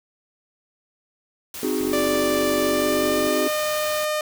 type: noise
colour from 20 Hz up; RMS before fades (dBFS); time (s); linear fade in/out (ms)
white; -34; 1.54-4.05; 2
type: chord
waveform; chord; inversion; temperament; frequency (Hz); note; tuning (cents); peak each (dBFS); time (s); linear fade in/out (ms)
triangle; Ab dominant seventh; first; equal; 261.6 / 311.1 / 370 / 415.3; C4 / Eb4 / Gb4 / Ab4; 0 / 0 / 0 / 0; -25; 1.63-3.48; 2
type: click train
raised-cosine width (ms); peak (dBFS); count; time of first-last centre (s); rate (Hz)
2; -25; 69; 1.81-3.269; 46.6
type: tone with pitch glide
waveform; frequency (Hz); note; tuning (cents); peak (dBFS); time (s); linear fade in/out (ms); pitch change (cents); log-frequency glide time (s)
sawtooth; 588 to 608.4; D5 to D#5; +2 to -39; -18; 1.93-4.21; 2; +59; 2.61-3.49
effects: none